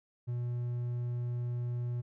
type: tone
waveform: triangle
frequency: 121.2 Hz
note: B2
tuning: 32 cents flat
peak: -30 dBFS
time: 0.27-2.02 s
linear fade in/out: 20 ms
effects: none